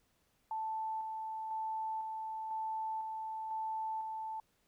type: tone with tremolo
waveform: sine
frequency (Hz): 880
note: A5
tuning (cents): 0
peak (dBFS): -35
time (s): 0.51-4.4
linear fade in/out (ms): 2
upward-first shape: square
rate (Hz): 1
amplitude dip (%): 30
effects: pink hiss -75 dBFS RMS until 4.67 s